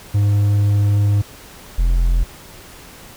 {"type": "tone pair in turn", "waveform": "triangle", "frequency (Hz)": [102.2, 42.97], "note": ["G#2", "F1"], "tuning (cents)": [-27, -27], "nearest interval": "octave + minor third", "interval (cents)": 1500, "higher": "first", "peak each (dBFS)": -10, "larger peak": "neither", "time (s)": [[0.14, 1.22], [1.78, 2.24]], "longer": "first", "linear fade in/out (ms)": 10, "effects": ["pink hiss -40 dBFS RMS until 3.16 s"]}